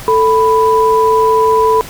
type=tone pair together; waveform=sine; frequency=441.7 / 991 Hz; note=A4 / B5; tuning=+7 / +6 cents; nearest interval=octave + major second; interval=1399 cents; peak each=-10 dBFS; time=0.08-1.81 s; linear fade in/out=0 ms; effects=pink hiss -30 dBFS RMS until 1.89 s